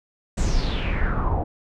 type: noise with low-pass filter sweep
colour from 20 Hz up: brown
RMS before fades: -22 dBFS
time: 0.37-1.44 s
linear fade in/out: 10 ms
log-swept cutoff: 8100 to 690 Hz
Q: 5.3
effects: none